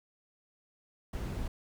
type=noise; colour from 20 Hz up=brown; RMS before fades=-36 dBFS; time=1.13-1.48 s; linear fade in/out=5 ms; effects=none